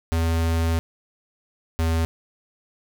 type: tone pair in turn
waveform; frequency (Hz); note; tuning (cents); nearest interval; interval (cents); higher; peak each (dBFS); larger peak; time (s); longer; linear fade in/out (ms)
square; 82.41 / 81.89; E2 / E2; 0 / -11; unison; 11; first; -20; neither; 0.12-0.79 / 1.79-2.05; first; 0
effects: none